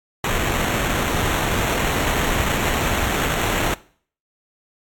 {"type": "noise with sample-and-hold", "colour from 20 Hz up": "pink", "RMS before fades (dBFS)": -21, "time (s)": [0.24, 3.74], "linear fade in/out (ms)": 2, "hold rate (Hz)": 4900, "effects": ["noise-tail reverb RT60 0.5 s tail -20 dB re dry", "AAC 64 kbps"]}